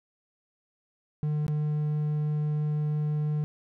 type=tone with dropouts; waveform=triangle; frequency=150.5 Hz; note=D3; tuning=43 cents sharp; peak=-23 dBFS; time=1.23-3.44 s; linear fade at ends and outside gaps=0 ms; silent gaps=1.466-1.481 s; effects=none